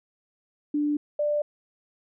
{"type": "tone pair in turn", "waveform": "sine", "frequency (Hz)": [294.8, 591.5], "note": ["D4", "D5"], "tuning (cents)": [7, 12], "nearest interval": "octave", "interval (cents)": 1205, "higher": "second", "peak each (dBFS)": -22, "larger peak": "neither", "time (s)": [[0.74, 0.97], [1.19, 1.42]], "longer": "neither", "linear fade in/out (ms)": 5, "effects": []}